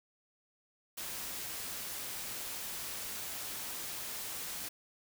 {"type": "noise", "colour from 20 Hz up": "white", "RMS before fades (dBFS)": -41, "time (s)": [0.97, 4.69], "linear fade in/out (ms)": 10, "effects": []}